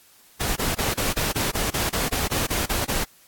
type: noise bursts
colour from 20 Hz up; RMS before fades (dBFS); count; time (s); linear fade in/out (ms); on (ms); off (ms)
pink; -24; 14; 0.4-3.043; 10; 160; 31
effects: white hiss -54 dBFS RMS until 3.27 s + AAC 64 kbps